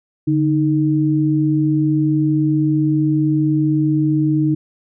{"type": "tone pair together", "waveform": "sine", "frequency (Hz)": [145.9, 310.4], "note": ["D3", "D#4"], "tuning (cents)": [-11, -4], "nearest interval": "octave + minor second", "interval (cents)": 1307, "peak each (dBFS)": [-17, -15], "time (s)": [0.27, 4.55], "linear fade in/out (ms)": 10, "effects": []}